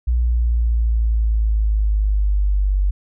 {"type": "exponential sweep", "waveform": "sine", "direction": "down", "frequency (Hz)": [60.3, 47.88], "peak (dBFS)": -14, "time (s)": [0.07, 2.91], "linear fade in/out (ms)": 10, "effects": []}